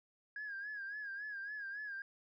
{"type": "tone with vibrato", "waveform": "sine", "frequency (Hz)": 1647, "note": "G#6", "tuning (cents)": -15, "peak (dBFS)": -40, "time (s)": [0.36, 2.02], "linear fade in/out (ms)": 2, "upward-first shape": "sine", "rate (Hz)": 3.6, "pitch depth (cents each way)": 77, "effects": ["tanh soft clip ceiling -37 dBFS"]}